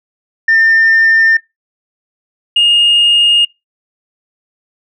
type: tone pair in turn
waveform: sine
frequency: 1803 / 2844 Hz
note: A6 / F7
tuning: +42 / +31 cents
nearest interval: minor sixth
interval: 789 cents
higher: second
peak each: -5 dBFS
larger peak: neither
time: 0.48-1.37 / 2.56-3.45 s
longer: neither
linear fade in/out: 5 ms
effects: noise-tail reverb RT60 0.2 s tail -23 dB re dry + tanh soft clip ceiling -3 dBFS